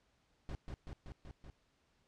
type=noise with echo; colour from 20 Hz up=brown; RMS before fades=-42 dBFS; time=0.49-0.55 s; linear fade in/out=0 ms; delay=190 ms; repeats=5; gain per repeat=-2 dB; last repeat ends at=1.5 s; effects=pink hiss -75 dBFS RMS until 2.07 s + low-pass 6000 Hz 12 dB/octave